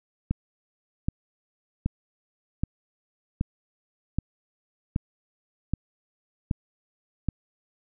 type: click train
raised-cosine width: 5 ms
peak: -12 dBFS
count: 10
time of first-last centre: 0.31-7.287 s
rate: 1.29 Hz
effects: none